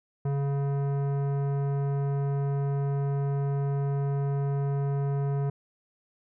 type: tone with tanh clipping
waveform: sine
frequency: 140 Hz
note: C#3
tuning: 18 cents sharp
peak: -27 dBFS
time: 0.25-5.5 s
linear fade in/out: 5 ms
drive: 15 dB
effects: none